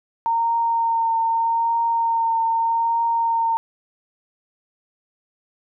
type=tone with vibrato; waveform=sine; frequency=918 Hz; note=A#5; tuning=27 cents flat; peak=-17 dBFS; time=0.26-3.57 s; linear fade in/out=0 ms; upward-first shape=triangle; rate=0.81 Hz; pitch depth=18 cents each way; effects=none